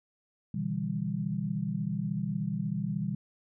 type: chord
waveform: sine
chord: E minor seventh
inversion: second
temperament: just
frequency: 123.61 / 148.33 / 164.81 / 197.78 Hz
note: B2 / D3 / E3 / G3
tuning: +2 / +18 / 0 / +16 cents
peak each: -37 / -37 / -34 / -33 dBFS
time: 0.54-3.15 s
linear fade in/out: 5 ms
effects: none